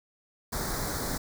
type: band-stop noise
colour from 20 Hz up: pink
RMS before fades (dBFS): -32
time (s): 0.52-1.18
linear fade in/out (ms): 10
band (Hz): 2000 to 3900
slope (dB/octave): 48
effects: none